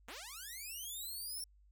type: linear sweep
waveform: 5% pulse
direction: up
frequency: 202.5 to 5480 Hz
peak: -35 dBFS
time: 0.08-1.44 s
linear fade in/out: 2 ms
effects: added 50 Hz sine -62 dBFS peak until 1.71 s